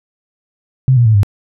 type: tone with pitch steps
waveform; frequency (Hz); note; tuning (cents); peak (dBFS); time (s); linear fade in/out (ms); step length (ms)
sine; 130.81 / 119.95 / 110 / 100.87; C3 / A#2 / A2 / G2; 0 / +50 / 0 / +50; -6; 0.88-1.232; 0; 88
effects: none